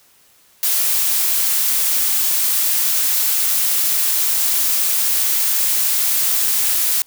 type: noise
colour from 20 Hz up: blue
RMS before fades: -17 dBFS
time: 0.63-7.02 s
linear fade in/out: 0 ms
effects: white hiss -53 dBFS RMS until 7.06 s